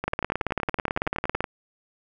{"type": "two click trains", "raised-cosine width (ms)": 0.5, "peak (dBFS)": [-9, -13], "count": [25, 16], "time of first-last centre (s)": [[0.08, 1.406], [0.04, 1.442]], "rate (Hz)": [18.1, 10.7], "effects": []}